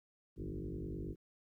sine tone with frequency modulation, 118 Hz, A#2, 22 cents sharp, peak -39 dBFS, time 0.36-1.16 s, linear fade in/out 50 ms, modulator 49.5 Hz, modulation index 5.6, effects 13-bit

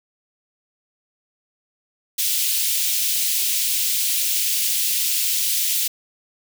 white high-pass noise, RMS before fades -21 dBFS, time 2.18-5.88 s, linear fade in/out 10 ms, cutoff 2600 Hz, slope 24 dB/octave, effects none

